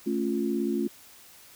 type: chord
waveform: sine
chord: A augmented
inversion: none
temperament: equal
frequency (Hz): 220 / 277.2 / 349.2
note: A3 / C#4 / E#4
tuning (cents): 0 / 0 / 0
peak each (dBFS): -29 / -30 / -29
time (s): 0.06-0.88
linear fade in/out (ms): 10
effects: white hiss -52 dBFS RMS until 1.55 s